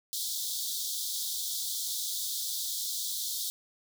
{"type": "high-pass noise", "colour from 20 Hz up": "pink", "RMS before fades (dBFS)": -34, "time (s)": [0.13, 3.5], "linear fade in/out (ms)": 0, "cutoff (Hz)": 3400, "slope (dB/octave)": 96, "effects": []}